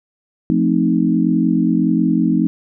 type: chord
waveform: sine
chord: F dominant seventh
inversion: none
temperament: equal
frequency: 174.61 / 220 / 261.6 / 311.1 Hz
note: F3 / A3 / C4 / Eb4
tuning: 0 / 0 / 0 / 0 cents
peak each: -18 dBFS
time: 0.5-2.47 s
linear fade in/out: 0 ms
effects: none